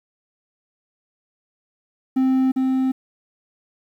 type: tone with echo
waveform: triangle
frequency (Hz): 261.6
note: C4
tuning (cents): 0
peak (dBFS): -13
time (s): 2.16-2.52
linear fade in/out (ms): 10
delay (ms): 400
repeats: 1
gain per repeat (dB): -2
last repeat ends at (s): 2.92
effects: 9-bit